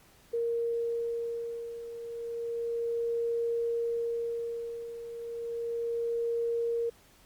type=beating tone pair; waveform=sine; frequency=466.2 / 466.52 Hz; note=A#4 / A#4; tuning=0 / +1 cents; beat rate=0.32 Hz; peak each=-36 / -31 dBFS; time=0.33-6.9 s; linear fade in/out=10 ms; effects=pink hiss -60 dBFS RMS until 7.25 s + Opus 48 kbps